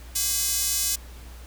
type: tone with high-pass filter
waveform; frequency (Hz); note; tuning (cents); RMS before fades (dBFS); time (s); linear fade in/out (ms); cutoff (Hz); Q
square; 230.3; A#3; -21; -25; 0.15-0.96; 10; 6600; 1
effects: added 60 Hz sine -40 dBFS peak until 1.46 s + pink hiss -49 dBFS RMS until 1.46 s